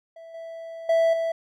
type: tone with level steps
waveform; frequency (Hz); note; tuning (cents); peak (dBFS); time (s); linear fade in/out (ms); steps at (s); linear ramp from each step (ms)
triangle; 659.3; E5; 0; -39 / -33 / -15 / -21; 0.16-1.32; 5; 0.34 / 0.89 / 1.13; 5
effects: none